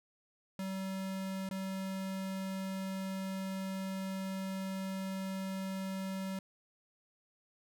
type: tone with dropouts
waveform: square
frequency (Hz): 191.3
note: G3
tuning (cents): -42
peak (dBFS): -37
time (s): 0.59-6.39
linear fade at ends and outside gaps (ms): 2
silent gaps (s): 1.49-1.51
effects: none